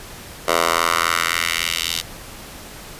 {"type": "tone with high-pass filter sweep", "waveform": "10% pulse", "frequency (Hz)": 83.7, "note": "E2", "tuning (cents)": 27, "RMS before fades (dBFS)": -20, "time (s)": [0.47, 2.02], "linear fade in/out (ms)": 20, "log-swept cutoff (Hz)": [670, 3600], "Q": 1.6, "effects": ["pink hiss -37 dBFS RMS until 2.99 s", "resampled to 32000 Hz"]}